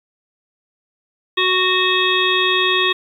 harmonic tone, 370 Hz, F#4, in tune, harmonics 1 / 3 / 5 / 7 / 9 / 10, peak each -21 / -21 / -21 / -21 / -21 / -21 dBFS, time 1.37-2.93 s, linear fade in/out 10 ms, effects 8-bit

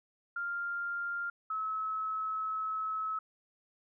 sine tone pair in turn, 1396.9 / 1292.9 Hz, F6 / E6, 0 / -34 cents, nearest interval minor second, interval 134 cents, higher first, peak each -33 / -32 dBFS, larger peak second, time 0.36-1.3 / 1.5-3.19 s, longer second, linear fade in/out 5 ms, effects none

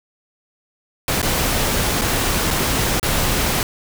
pink noise with dropouts, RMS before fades -19 dBFS, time 1.08-3.63 s, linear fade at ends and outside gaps 1 ms, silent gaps 1.217-1.228 / 2.013-2.017 / 2.505-2.509 / 2.997-3.029 s, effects none

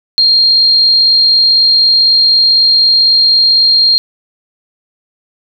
sine tone, 4214 Hz, C8, 12 cents sharp, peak -5 dBFS, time 0.18-3.98 s, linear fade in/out 0 ms, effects none

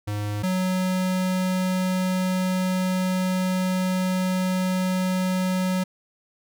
square tone pair in turn, 103.83 / 185 Hz, G#2 / F#3, 0 / 0 cents, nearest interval minor seventh, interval 1000 cents, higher second, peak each -26 / -22 dBFS, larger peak second, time 0.07-0.43 / 0.43-5.84 s, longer second, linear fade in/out 10 ms, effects none

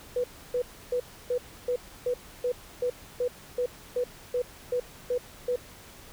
sine tone bursts, 493.1 Hz, B4, 3 cents flat, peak -24 dBFS, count 15, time 0.16-5.56 s, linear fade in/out 5 ms, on 80 ms, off 300 ms, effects pink hiss -49 dBFS RMS until 6.12 s

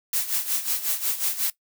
blue noise with tremolo, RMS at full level -23 dBFS, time 0.13-1.5 s, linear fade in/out 2 ms, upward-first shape sine, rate 5.5 Hz, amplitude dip 75%, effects noise-tail reverb RT60 0.1 s tail -18 dB re dry

